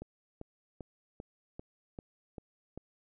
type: click train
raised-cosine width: 2 ms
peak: -29 dBFS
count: 8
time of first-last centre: 0.02-2.776 s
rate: 2.54 Hz
effects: none